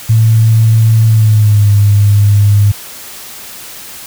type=tone with pitch glide; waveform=sine; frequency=111.7 to 102.43 Hz; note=A2 to G#2; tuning=+27 to -23 cents; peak=-4 dBFS; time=0.09-2.72 s; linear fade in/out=10 ms; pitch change=-150 cents; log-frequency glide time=1.05-1.68 s; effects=white hiss -29 dBFS RMS until 4.06 s